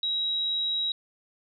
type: tone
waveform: sine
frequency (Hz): 3846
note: B7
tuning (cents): -47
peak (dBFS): -25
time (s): 0.03-0.92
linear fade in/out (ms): 2
effects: none